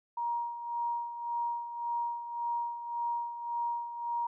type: tone with tremolo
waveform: sine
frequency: 945 Hz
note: A#5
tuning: 23 cents sharp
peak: -29 dBFS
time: 0.17-4.27 s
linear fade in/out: 5 ms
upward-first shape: sine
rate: 1.8 Hz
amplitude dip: 65%
effects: none